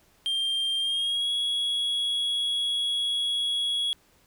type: tone with pitch glide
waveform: triangle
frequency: 3183 to 3339 Hz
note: G7 to G#7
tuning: +26 to +9 cents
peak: -23 dBFS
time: 0.26-3.93 s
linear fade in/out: 0 ms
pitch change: +83 cents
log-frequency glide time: 0.79-1.31 s
effects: pink hiss -62 dBFS RMS until 4.26 s